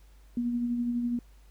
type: tone with tremolo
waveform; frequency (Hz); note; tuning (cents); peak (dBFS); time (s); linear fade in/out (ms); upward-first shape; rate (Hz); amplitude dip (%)
sine; 240; B3; -49; -25; 0.37-1.19; 2; sine; 12; 35
effects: added 50 Hz sine -52 dBFS peak until 1.5 s + pink hiss -65 dBFS RMS until 1.5 s